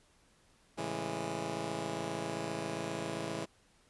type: chord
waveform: 10% pulse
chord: A major seventh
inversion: none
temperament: just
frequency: 110 / 137.5 / 165 / 206.2 Hz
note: A2 / C#3 / E3 / G#3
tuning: 0 / -14 / +2 / -12 cents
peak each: -36 / -35 / -32 / -35 dBFS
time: 0.77-3.46 s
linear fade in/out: 20 ms
effects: pink hiss -67 dBFS RMS until 3.89 s + resampled to 24000 Hz